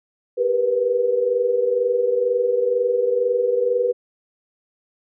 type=tone cluster; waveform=sine; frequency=394.2 / 470.1 / 492.2 Hz; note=G4 / A#4 / B4; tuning=+10 / +15 / -6 cents; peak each=-25 / -24 / -18 dBFS; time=0.37-3.93 s; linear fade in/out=20 ms; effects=none